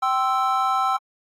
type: chord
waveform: triangle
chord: C major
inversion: second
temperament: equal with one note detuned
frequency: 775.4 / 1046.5 / 1318.5 Hz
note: G5 / C6 / E6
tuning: -19 / 0 / 0 cents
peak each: -21 / -24 / -20 dBFS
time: 0.02-0.97 s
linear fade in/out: 10 ms
effects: AAC 48 kbps